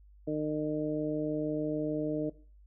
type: harmonic tone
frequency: 152.2 Hz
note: D#3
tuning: 38 cents flat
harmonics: 1 / 2 / 3 / 4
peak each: -39 / -32 / -35 / -37 dBFS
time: 0.27-2.3 s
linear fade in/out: 10 ms
effects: noise-tail reverb RT60 0.4 s tail -18 dB re dry + added 50 Hz sine -54 dBFS peak until 2.66 s